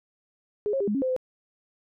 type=tone with pitch steps; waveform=sine; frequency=416.1 / 541 / 401.2 / 208.3 / 273.7 / 517 / 512 Hz; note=G#4 / C#5 / G4 / G#3 / C#4 / C5 / C5; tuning=+3 / -42 / +40 / +5 / -22 / -21 / -38 cents; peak=-23 dBFS; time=0.66-1.164 s; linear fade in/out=0 ms; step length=72 ms; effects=none